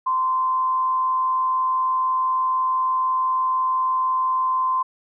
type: tone with frequency modulation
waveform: sine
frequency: 1036 Hz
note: C6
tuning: 17 cents flat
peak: -18 dBFS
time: 0.06-4.83 s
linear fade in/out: 10 ms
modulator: 106 Hz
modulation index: 0.28
effects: none